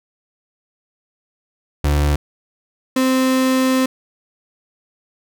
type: tone pair in turn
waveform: 35% pulse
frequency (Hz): 73 / 260.1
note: D2 / C4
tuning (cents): -10 / -10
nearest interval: octave + minor seventh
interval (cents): 2200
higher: second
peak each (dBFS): -12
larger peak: neither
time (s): 1.84-2.16 / 2.96-3.86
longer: second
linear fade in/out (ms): 5
effects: none